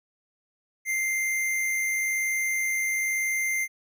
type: tone with amplitude modulation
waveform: square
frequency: 2093 Hz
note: C7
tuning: in tune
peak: -24 dBFS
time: 0.85-3.68 s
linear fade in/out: 50 ms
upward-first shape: sine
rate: 101 Hz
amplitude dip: 25%
effects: none